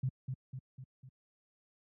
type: tone with echo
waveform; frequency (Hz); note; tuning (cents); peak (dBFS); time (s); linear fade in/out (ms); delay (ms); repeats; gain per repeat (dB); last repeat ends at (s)
sine; 130; C3; -11; -29; 0.03-0.09; 5; 250; 4; -5; 1.09
effects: high-pass 80 Hz 12 dB/octave